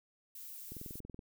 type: noise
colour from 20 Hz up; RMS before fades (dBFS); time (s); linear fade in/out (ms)
violet; -48; 0.35-1; 5
type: click train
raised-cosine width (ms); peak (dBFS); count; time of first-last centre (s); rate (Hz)
3; -34; 11; 0.72-1.192; 21.2
effects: none